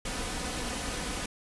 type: noise with comb filter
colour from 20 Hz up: pink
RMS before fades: -34 dBFS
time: 0.05-1.26 s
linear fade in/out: 5 ms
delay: 4 ms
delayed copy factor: +0.5
effects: resampled to 24000 Hz